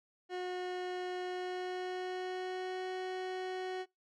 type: tone with pitch glide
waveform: 30% pulse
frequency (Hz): 363.2 to 371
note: F#4 to F#4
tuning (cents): -32 to +5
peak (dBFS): -34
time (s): 0.29-3.86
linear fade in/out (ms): 50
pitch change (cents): +37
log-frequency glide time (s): 1.23-2.88
effects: noise-tail reverb RT60 0.2 s tail -26 dB re dry + low-pass 4000 Hz 12 dB/octave